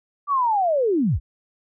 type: linear sweep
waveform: sine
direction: down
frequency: 1180 to 35.76 Hz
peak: -17 dBFS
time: 0.27-1.2 s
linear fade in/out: 50 ms
effects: none